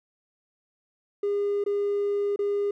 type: tone with dropouts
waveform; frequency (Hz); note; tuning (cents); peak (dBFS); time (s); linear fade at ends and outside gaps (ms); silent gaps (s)
triangle; 406.2; G#4; -38; -20; 1.23-2.71; 5; 1.64-1.662 / 2.361-2.39
effects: tanh soft clip ceiling -19 dBFS